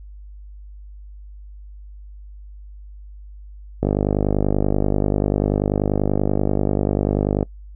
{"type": "click train", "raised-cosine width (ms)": 2, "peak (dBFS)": -5, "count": 182, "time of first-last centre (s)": [3.83, 7.428], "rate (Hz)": 50.3, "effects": ["noise-tail reverb RT60 0.1 s tail -24 dB re dry", "added 50 Hz sine -36 dBFS peak until 7.75 s"]}